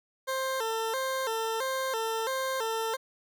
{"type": "tone with vibrato", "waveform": "20% pulse", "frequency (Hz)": 486.1, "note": "B4", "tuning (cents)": -28, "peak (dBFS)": -24, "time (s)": [0.27, 2.97], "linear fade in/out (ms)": 20, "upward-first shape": "square", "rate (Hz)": 1.5, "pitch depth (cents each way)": 140, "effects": []}